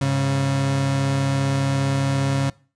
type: tone pair together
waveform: 35% pulse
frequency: 102.2 / 137.13 Hz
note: G#2 / C#3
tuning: -27 / -18 cents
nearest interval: perfect fourth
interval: 509 cents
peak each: -27 / -17 dBFS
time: 0.01-2.5 s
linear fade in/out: 5 ms
effects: noise-tail reverb RT60 0.4 s tail -23 dB re dry + resampled to 22050 Hz